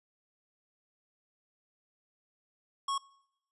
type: tone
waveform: square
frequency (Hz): 1100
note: C#6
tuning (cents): -14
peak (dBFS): -31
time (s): 2.88-2.98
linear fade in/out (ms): 5
effects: noise-tail reverb RT60 0.8 s tail -23 dB re dry + resampled to 24000 Hz

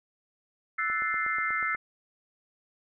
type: chord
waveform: sine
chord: F# half-diminished seventh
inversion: third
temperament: equal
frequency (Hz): 1318.5 / 1480 / 1760 / 2093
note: E6 / F#6 / A6 / C7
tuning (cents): 0 / 0 / 0 / 0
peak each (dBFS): -31 / -36 / -33 / -30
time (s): 0.78-1.76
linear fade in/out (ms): 10
type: click train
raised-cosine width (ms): 1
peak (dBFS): -31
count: 8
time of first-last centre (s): 0.9-1.748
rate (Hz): 8.25
effects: none

